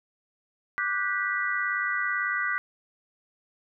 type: chord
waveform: sine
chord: G major seventh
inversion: second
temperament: just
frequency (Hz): 1176 / 1470 / 1568 / 1960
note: D6 / F#6 / G6 / B6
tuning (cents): +2 / -12 / 0 / -14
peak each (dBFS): -32 / -30 / -33 / -29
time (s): 0.78-2.58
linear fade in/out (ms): 0
effects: none